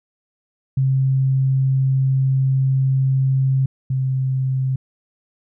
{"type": "tone pair in turn", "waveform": "sine", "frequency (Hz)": [133.3, 131.62], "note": ["C3", "C3"], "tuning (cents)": [33, 11], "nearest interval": "unison", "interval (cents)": 22, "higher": "first", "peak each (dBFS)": [-14, -17], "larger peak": "first", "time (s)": [[0.77, 3.66], [3.9, 4.76]], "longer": "first", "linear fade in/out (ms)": 5, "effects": []}